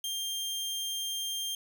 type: tone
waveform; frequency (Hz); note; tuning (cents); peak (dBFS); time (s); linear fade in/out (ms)
sawtooth; 3190; G7; +30; -29; 0.04-1.55; 2
effects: none